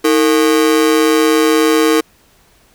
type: ring-modulated tone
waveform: 45% pulse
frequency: 387.3 Hz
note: G4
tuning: 21 cents flat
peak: -6 dBFS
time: 0.04-2.01 s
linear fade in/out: 10 ms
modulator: 68.2 Hz
effects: pink hiss -51 dBFS RMS until 2.74 s